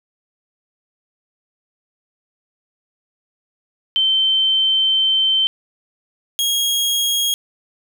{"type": "tone pair in turn", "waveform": ["sine", "sawtooth"], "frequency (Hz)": [3100, 3279], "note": ["G7", "G#7"], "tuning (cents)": [-20, -23], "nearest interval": "minor second", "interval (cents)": 97, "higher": "second", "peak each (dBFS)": -13, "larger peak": "neither", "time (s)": [[3.96, 5.47], [6.39, 7.34]], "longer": "first", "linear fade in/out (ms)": 0, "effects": []}